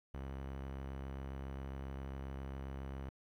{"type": "tone with vibrato", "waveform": "sawtooth", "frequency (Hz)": 67.4, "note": "C#2", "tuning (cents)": -48, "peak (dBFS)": -38, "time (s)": [0.14, 3.09], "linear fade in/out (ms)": 0, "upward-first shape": "triangle", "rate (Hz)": 12, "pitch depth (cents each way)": 19, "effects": ["low-pass 2000 Hz 12 dB/octave", "12-bit"]}